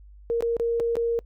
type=tone with dropouts; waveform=sine; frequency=466.2 Hz; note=A#4; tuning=in tune; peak=-21 dBFS; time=0.3-1.19 s; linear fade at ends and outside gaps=0 ms; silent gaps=0.407-0.424 / 0.567-0.598 / 0.799-0.803 / 0.955-0.968 s; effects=noise-tail reverb RT60 0.1 s tail -26 dB re dry + added 50 Hz sine -45 dBFS peak until 1.25 s